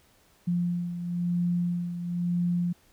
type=beating tone pair; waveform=sine; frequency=174.61 / 175.61 Hz; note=F3 / F3; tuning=0 / +10 cents; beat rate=1 Hz; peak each=-26 / -33 dBFS; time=0.47-2.73 s; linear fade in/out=10 ms; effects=pink hiss -62 dBFS RMS until 2.92 s